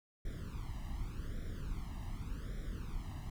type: noise with flanger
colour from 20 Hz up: brown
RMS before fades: -41 dBFS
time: 0.25-3.3 s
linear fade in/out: 5 ms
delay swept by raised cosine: 0.54 to 1.04 ms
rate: 0.86 Hz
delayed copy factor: +1
effects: none